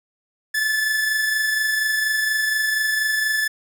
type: tone pair together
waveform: 45% pulse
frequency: 1735.8 / 1760 Hz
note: A6 / A6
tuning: -24 / 0 cents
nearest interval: unison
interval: 24 cents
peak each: -19 / -30 dBFS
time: 0.54-3.48 s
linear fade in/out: 10 ms
effects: none